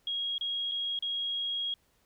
sine tone with dropouts, 3287 Hz, G#7, 19 cents flat, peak -30 dBFS, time 0.07-1.74 s, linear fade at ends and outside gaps 2 ms, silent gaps 0.381-0.41 / 0.714-0.718 / 0.99-1.024 s, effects pink hiss -70 dBFS RMS until 2.05 s

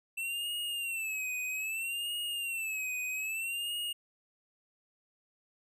square tone with vibrato, 2676 Hz, E7, 25 cents sharp, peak -34 dBFS, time 0.17-3.93 s, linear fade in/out 10 ms, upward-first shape sine, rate 0.62 Hz, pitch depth 120 cents each way, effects none

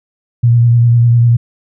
sine tone with vibrato, 118.5 Hz, A#2, 29 cents sharp, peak -5 dBFS, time 0.43-1.37 s, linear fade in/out 10 ms, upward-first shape square, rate 10 Hz, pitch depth 19 cents each way, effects none

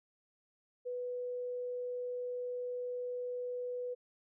sine tone, 493.9 Hz, B4, in tune, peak -36 dBFS, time 0.85-3.95 s, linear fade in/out 20 ms, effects none

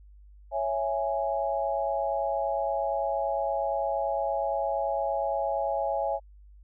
sine chord, C# minor, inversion none, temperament equal with one note detuned, 554.4 / 663.1 / 830.6 Hz, C#5 / E5 / G#5, 0 / +10 / 0 cents, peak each -30 dBFS, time 0.51-6.2 s, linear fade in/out 50 ms, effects added 50 Hz sine -49 dBFS peak until 6.63 s

